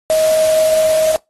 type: tone in noise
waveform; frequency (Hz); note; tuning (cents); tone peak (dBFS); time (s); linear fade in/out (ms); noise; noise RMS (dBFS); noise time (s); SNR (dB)
sine; 631; D#5; +24; -10; 0.1-1.16; 0; white; -24; 0.1-1.16; +11
effects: noise-tail reverb RT60 0.2 s tail -25 dB re dry + AAC 32 kbps